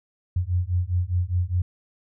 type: beating tone pair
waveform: sine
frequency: 87.1 / 92 Hz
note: F2 / F#2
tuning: -4 / -9 cents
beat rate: 4.9 Hz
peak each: -24 dBFS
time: 0.36-1.62 s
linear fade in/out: 5 ms
effects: none